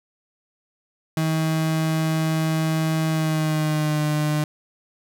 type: tone with pitch glide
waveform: 35% pulse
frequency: 159.2 to 151.05 Hz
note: D#3 to D3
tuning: +40 to +49 cents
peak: -18 dBFS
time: 1.17-4.44 s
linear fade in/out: 2 ms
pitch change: -91 cents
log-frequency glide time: 3.08-4.03 s
effects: none